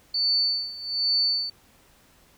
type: tone with tremolo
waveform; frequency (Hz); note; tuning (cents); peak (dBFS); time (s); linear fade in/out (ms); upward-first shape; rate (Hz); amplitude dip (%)
sine; 4500; C#8; +25; -19; 0.14-1.5; 5; sine; 1.2; 85
effects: pink hiss -58 dBFS RMS until 2.37 s